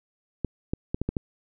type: clicks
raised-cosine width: 3 ms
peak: -13 dBFS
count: 6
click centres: 0.447 / 0.735 / 0.945 / 1.016 / 1.09 / 1.168 s
effects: none